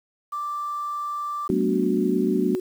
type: tone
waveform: sine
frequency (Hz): 1176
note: D6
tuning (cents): +2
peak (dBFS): -26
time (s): 0.32-1.48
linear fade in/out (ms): 10
type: tone with vibrato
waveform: sine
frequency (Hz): 370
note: F#4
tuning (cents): 0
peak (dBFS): -24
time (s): 1.49-2.6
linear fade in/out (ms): 5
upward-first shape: square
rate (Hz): 1.6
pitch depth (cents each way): 10
type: chord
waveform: sine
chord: B minor seventh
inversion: second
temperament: equal with one note detuned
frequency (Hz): 189.87 / 220 / 246.9 / 293.7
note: F#3 / A3 / B3 / D4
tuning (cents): +45 / 0 / 0 / 0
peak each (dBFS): -26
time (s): 1.5-2.55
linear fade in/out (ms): 0
effects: 8-bit